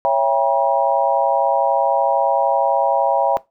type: chord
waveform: sine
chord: C# diminished seventh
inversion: none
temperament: just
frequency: 554.4 / 665.2 / 798.3 / 957.9 Hz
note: C#5 / E5 / G5 / Bb5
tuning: 0 / +16 / +31 / +47 cents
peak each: -19 dBFS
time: 0.05-3.37 s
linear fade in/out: 0 ms
effects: noise-tail reverb RT60 0.2 s tail -19 dB re dry